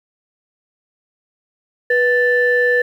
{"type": "tone pair together", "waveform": "sine", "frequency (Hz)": [489.8, 1760], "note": ["B4", "A6"], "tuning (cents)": [-14, 0], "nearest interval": "octave + minor seventh", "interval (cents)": 2214, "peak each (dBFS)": -14, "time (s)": [1.9, 2.82], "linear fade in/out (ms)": 5, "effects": ["tanh soft clip ceiling -5 dBFS", "8-bit"]}